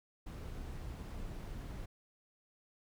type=noise; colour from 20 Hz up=brown; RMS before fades=-44 dBFS; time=0.26-1.86 s; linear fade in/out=10 ms; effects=none